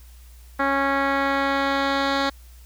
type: tone with low-pass filter sweep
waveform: 10% pulse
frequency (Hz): 275.6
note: C#4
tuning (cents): -10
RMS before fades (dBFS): -22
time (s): 0.59-2.3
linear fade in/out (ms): 10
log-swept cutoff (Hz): 1800 to 4000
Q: 1.6
effects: added 60 Hz sine -43 dBFS peak until 2.65 s + white hiss -55 dBFS RMS until 2.65 s